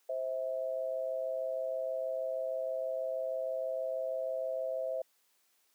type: tone pair together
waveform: sine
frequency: 523.3 / 649.6 Hz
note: C5 / E5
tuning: 0 / -26 cents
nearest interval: major third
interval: 374 cents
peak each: -35 / -35 dBFS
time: 0.09-5.02 s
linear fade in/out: 5 ms
effects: white hiss -72 dBFS RMS until 5.74 s + high-pass 300 Hz 12 dB/octave